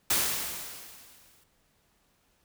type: noise with exponential decay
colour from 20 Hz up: white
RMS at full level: -24 dBFS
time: 0.1-1.44 s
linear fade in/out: 5 ms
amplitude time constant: 290 ms
effects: pink hiss -69 dBFS RMS until 2.44 s